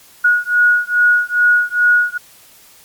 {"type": "beating tone pair", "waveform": "sine", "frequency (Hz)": [1451, 1453.4], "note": ["F#6", "F#6"], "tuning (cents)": [-34, -31], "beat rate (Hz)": 2.4, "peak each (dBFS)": -13, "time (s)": [0.24, 2.18], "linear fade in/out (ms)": 10, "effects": ["white hiss -45 dBFS RMS until 2.84 s", "MP3 96 kbps"]}